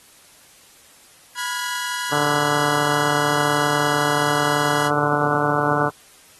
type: chord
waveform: sawtooth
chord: F diminished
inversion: second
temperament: equal with one note detuned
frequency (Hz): 987.8 / 1432.9 / 1661.2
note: Cb6 / F6 / Ab6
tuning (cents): 0 / +44 / 0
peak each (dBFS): -24 / -27 / -26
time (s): 1.35-4.91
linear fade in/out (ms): 50
type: harmonic tone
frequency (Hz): 146.83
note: D3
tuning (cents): 0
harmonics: 1 / 2 / 3 / 4 / 5 / 6 / 7 / 8 / 9 / 10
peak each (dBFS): -28 / -28 / -28 / -28 / -28 / -28 / -28 / -28 / -28 / -28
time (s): 2.11-5.9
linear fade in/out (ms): 20
type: clicks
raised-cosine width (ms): 0.2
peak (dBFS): -35 / -33 / -29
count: 3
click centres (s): 2.954 / 3.237 / 4
effects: white hiss -50 dBFS RMS until 6.39 s + AAC 32 kbps